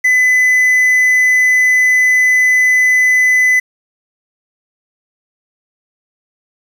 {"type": "tone with quantisation", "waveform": "triangle", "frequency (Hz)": 2008, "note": "B6", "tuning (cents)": 28, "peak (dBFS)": -6, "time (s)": [0.04, 3.6], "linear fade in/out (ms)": 10, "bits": 6, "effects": []}